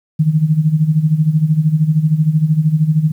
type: tone with tremolo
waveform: sine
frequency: 155.56 Hz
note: D#3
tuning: in tune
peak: -7 dBFS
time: 0.19-3.12 s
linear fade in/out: 10 ms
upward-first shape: sine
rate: 13 Hz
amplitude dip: 75%
effects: 8-bit